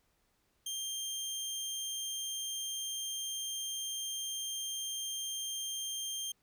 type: tone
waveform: 20% pulse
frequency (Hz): 3181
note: G7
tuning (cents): +25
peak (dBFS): -31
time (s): 0.66-6.32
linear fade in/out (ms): 5
effects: pink hiss -75 dBFS RMS until 6.42 s

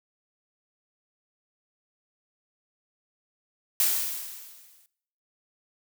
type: noise with exponential decay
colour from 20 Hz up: blue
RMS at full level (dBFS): -21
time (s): 3.8-4.86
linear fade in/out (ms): 0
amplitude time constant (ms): 230
effects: noise-tail reverb RT60 0.7 s tail -20 dB re dry

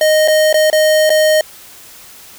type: tone with dropouts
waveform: square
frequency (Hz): 620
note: D#5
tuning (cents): -6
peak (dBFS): -9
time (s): 0.01-1.41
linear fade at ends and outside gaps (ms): 2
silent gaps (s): 0.277-0.282 / 0.528-0.542 / 0.701-0.728 / 1.095-1.102
effects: white hiss -38 dBFS RMS until 2.38 s

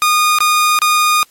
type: tone with dropouts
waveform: sawtooth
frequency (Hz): 1226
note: D#6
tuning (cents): -26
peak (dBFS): -6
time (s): 0.02-1.23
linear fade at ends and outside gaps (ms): 0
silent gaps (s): 0.386-0.405 / 0.789-0.818
effects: white hiss -51 dBFS RMS until 1.3 s + MP3 64 kbps

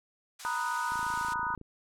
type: band-pass noise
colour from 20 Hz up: white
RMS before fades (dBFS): -46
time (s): 0.39-1.34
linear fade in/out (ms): 10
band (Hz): 850 to 9600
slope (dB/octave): 24
type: chord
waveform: sine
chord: B major seventh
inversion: third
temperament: equal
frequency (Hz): 932.3 / 987.8 / 1244.5 / 1480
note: A#5 / B5 / D#6 / F#6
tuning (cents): 0 / 0 / 0 / 0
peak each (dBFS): -35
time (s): 0.45-1.55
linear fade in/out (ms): 0
type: click train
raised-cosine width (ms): 3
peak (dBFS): -34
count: 20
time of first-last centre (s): 0.92-1.613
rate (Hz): 27.4
effects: none

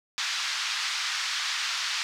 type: band-pass noise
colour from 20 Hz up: white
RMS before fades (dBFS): -30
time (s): 0.18-2.03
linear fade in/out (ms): 0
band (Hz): 1100 to 5400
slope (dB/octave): 24
effects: none

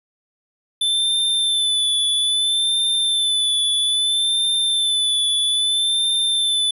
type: tone with vibrato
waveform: square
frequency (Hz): 3520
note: A7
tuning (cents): 0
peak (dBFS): -17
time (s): 0.81-6.71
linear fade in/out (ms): 5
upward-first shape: sine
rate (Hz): 0.61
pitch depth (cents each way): 34
effects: resampled to 32000 Hz

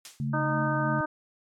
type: noise with exponential decay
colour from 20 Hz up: blue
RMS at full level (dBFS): -33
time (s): 0.05-0.3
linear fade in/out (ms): 1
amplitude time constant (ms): 54
type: tone with vibrato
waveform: sine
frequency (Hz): 139.6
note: C#3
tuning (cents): +13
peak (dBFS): -28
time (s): 0.2-1.01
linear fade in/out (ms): 2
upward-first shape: sine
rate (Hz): 12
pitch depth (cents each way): 25
type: tone with tremolo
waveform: sine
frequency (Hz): 220.8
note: A3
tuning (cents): +6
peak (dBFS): -31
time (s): 0.2-0.99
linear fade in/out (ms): 0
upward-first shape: sine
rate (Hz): 3.1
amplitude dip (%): 65
type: harmonic tone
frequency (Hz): 307.5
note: D#4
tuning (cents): -20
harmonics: 1 / 2 / 3 / 4 / 5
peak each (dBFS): -32 / -32 / -32 / -32 / -32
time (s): 0.33-1.06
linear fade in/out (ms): 10
effects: low-pass 7000 Hz 12 dB/octave + MP3 96 kbps

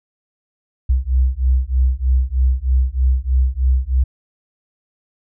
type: beating tone pair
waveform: sine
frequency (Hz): 62.7 / 65.9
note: B1 / C2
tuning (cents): +27 / +13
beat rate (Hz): 3.2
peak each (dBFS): -16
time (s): 0.89-4.04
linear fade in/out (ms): 10
effects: none

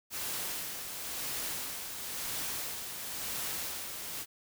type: noise with tremolo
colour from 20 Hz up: white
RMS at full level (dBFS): -36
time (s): 0.1-4.26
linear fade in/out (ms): 50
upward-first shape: sine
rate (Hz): 0.97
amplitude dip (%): 45
effects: none

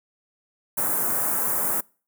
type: band-stop noise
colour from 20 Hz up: white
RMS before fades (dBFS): -24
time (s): 0.77-1.81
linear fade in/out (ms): 10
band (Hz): 1500 to 9100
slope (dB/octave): 24
effects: noise-tail reverb RT60 0.4 s tail -26 dB re dry + high-pass 150 Hz 12 dB/octave

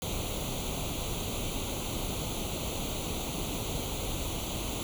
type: noise with comb filter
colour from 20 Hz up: pink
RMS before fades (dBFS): -34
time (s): 0.02-4.83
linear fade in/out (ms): 0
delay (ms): 0.29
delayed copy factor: +0.85
effects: none

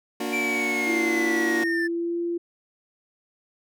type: chord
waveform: sawtooth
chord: Bb augmented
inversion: none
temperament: just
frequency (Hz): 233.1 / 291.4 / 364.2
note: Bb3 / D4 / F#4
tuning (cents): 0 / -13 / -27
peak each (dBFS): -27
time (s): 0.2-1.64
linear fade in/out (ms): 5
type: linear sweep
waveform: triangle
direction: down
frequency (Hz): 2349 to 1754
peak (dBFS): -23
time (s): 0.32-1.88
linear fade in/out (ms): 20
type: tone with pitch glide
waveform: sine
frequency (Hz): 334.5 to 342.9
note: E4 to F4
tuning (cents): +25 to -32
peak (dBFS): -24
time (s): 0.87-2.38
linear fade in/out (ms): 10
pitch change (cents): +43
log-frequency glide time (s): 1.7-2.19
effects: none

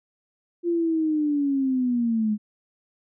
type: linear sweep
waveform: sine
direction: down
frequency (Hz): 348 to 207.7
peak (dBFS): -20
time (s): 0.63-2.38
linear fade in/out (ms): 50
effects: none

